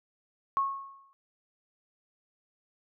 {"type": "tone with exponential decay", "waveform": "sine", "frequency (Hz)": 1095, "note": "C#6", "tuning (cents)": -22, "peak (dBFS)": -22, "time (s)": [0.57, 1.13], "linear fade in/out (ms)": 0, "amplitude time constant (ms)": 120, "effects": []}